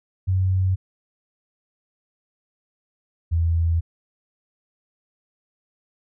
sine tone pair in turn, 93.7 / 83.2 Hz, F#2 / E2, +22 / +17 cents, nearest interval major second, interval 205 cents, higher first, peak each -17 dBFS, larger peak neither, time 0.27-0.76 / 3.31-3.81 s, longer second, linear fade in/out 20 ms, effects none

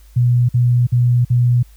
sine tone bursts, 122.1 Hz, B2, 19 cents flat, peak -10 dBFS, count 4, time 0.16-1.63 s, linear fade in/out 10 ms, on 330 ms, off 50 ms, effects added 52 Hz sine -41 dBFS peak until 1.76 s + white hiss -54 dBFS RMS until 1.76 s

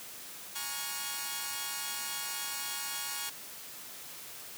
5% pulse chord, Bb minor seventh, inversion third, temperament equal with one note detuned, 830.6 / 932.3 / 1108.7 / 1430.4 Hz, Ab5 / Bb5 / Db6 / F6, 0 / 0 / 0 / +41 cents, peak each -30 / -31 / -28 / -29 dBFS, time 0.55-3.3 s, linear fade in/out 10 ms, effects white hiss -46 dBFS RMS until 4.57 s + high-pass 100 Hz 12 dB/octave

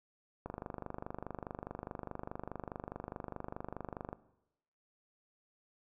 click train, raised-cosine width 1 ms, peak -26 dBFS, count 92, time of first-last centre 0.46-4.129 s, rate 24.8 Hz, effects noise-tail reverb RT60 0.9 s tail -18 dB re dry

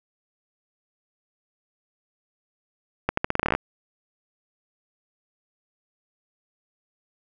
accelerating click train, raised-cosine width 0.5 ms, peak -6 dBFS, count 13, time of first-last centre 3.09-3.55 s, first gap 84 ms, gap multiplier 0.84, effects none

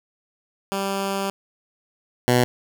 10% pulse tone pair in turn, 196 / 123.47 Hz, G3 / B2, 0 / 0 cents, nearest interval minor sixth, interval 800 cents, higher first, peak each -15 / -7 dBFS, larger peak second, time 0.72-1.3 / 2.28-2.44 s, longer first, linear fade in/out 0 ms, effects none

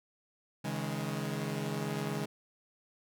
sawtooth chord, C# suspended second, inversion none, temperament equal with one note detuned, 138.59 / 158.83 / 207.7 Hz, C#3 / D#3 / G#3, 0 / +36 / 0 cents, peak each -34 dBFS, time 0.64-2.26 s, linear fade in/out 10 ms, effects none

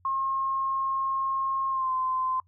sine tone with pitch glide, 1074 to 1035 Hz, C6 to C6, +45 to -19 cents, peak -25 dBFS, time 0.05-2.4 s, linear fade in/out 2 ms, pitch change -64 cents, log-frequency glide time 1.69-1.92 s, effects noise-tail reverb RT60 0.1 s tail -24 dB re dry + added 90 Hz sine -60 dBFS peak until 2.47 s

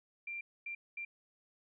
sine tone bursts at uneven times, 2371 Hz, D7, 16 cents sharp, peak -39 dBFS, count 3, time 0.27-0.41 / 0.66-0.75 / 0.97-1.05 s, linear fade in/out 5 ms, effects none

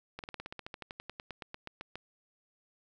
slowing click train, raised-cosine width 0.3 ms, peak -25 dBFS, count 21, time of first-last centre 0.19-1.956 s, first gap 48 ms, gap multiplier 1.06, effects none

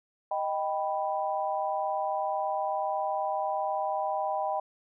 sine chord, Eb augmented, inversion none, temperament equal, 622.3 / 784 / 987.8 Hz, Eb5 / G5 / B5, 0 / 0 / 0 cents, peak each -32 / -30 / -34 dBFS, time 0.31-4.6 s, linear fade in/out 5 ms, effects none

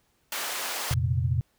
pink high-pass noise, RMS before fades -32 dBFS, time 0.32-0.94 s, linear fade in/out 2 ms, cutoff 720 Hz, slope 12 dB/octave
sine chord, F suspended fourth, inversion none, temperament just, 87.31 / 116.41 / 130.96 Hz, F2 / Bb2 / C3, 0 / -2 / +2 cents, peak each -27 dBFS, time 0.91-1.41 s, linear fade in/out 0 ms
effects pink hiss -69 dBFS RMS until 1.58 s

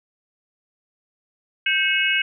sine tone cluster, 1567 / 2196 / 2577 / 2897 Hz, G6 / C#7 / E7 / F#7, -1 / -17 / -40 / -37 cents, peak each -23 dBFS, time 1.66-2.22 s, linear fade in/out 5 ms, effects none

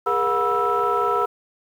sine tone cluster, 410.4 / 476 / 724 / 976 / 1318 Hz, G#4 / A#4 / F#5 / B5 / E6, -21 / +36 / -38 / -21 / -1 cents, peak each -24 / -25 / -26 / -24 / -21 dBFS, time 0.06-1.26 s, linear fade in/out 10 ms, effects tanh soft clip ceiling -11 dBFS + 8-bit

